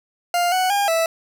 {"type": "tone with pitch steps", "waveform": "40% pulse", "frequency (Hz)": [701, 742, 808, 657], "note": ["F5", "F#5", "G#5", "E5"], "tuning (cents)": [6, 5, -48, -6], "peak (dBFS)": -16, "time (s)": [0.34, 1.06], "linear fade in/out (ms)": 2, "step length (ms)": 180, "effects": []}